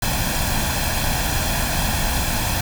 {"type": "noise with comb filter", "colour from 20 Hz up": "pink", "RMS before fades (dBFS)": -21, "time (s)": [0.02, 2.61], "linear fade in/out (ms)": 5, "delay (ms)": 1.2, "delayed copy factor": 0.65, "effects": []}